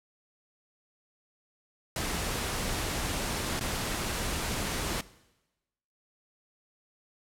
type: noise with dropouts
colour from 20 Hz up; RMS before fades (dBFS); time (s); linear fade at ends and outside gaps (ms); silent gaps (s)
pink; -32; 1.96-5.01; 2; 3.595-3.609
effects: noise-tail reverb RT60 1.0 s tail -19 dB re dry + low-pass 12000 Hz 12 dB/octave

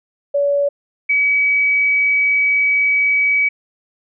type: tone pair in turn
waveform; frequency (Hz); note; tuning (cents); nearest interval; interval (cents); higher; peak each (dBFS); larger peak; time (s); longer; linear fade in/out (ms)
sine; 569 / 2276; C#5 / C#7; +45 / +45; 2 octaves; 2400; second; -13 / -12; second; 0.34-0.69 / 1.09-3.49; second; 10
effects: none

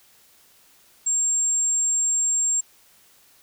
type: tone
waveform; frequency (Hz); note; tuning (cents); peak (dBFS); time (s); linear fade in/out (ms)
sine; 7450; A#8; -2; -19; 1.06-2.61; 10
effects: white hiss -56 dBFS RMS until 3.42 s

